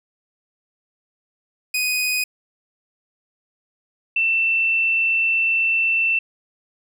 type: tone pair in turn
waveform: sawtooth / sine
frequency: 2494 / 2678 Hz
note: D#7 / E7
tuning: +3 / +27 cents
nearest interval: minor second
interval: 124 cents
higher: second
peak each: -16 dBFS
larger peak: neither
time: 1.74-2.24 / 4.16-6.19 s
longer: second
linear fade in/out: 5 ms
effects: none